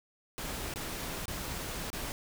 pink noise with dropouts, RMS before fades -38 dBFS, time 0.38-2.12 s, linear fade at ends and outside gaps 0 ms, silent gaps 0.738-0.759 / 1.256-1.281 / 1.902-1.93 s, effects none

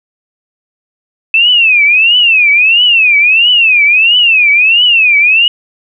sine tone with vibrato, 2607 Hz, E7, 20 cents flat, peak -4 dBFS, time 1.34-5.48 s, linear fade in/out 2 ms, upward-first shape triangle, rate 1.5 Hz, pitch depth 250 cents each way, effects none

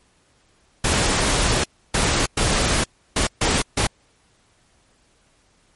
pink noise bursts at uneven times, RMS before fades -19 dBFS, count 6, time 0.84-1.64 / 1.94-2.26 / 2.37-2.84 / 3.16-3.27 / 3.41-3.62 / 3.77-3.87 s, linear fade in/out 5 ms, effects pink hiss -60 dBFS RMS until 5.75 s + MP3 48 kbps

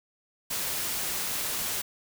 white noise, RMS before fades -31 dBFS, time 0.5-1.82 s, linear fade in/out 10 ms, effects none

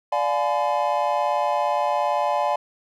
triangle chord, D diminished seventh, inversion none, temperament just, 587.3 / 704.8 / 845.8 / 1014.9 Hz, D5 / F5 / Ab5 / Cb6, 0 / +16 / +31 / +47 cents, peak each -23 / -24 / -22 / -25 dBFS, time 0.12-2.56 s, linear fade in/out 5 ms, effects none

